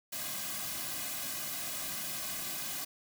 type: noise with comb filter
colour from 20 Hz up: white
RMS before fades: -38 dBFS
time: 0.12-2.85 s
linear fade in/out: 10 ms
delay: 2.2 ms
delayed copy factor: -0.9
effects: none